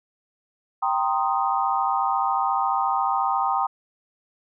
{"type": "chord", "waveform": "sine", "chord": "C minor seventh", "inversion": "second", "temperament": "equal", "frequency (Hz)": [784, 932.3, 1046.5, 1244.5], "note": ["G5", "Bb5", "C6", "Eb6"], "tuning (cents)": [0, 0, 0, 0], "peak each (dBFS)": [-24, -26, -27, -26], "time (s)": [0.82, 3.67], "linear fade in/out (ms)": 10, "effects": []}